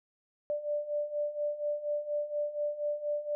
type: beating tone pair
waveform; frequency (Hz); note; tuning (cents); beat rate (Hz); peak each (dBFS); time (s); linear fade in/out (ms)
sine; 587.3 / 591.5; D5 / D5; 0 / +12; 4.2; -36 / -32; 0.5-3.35; 0
effects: none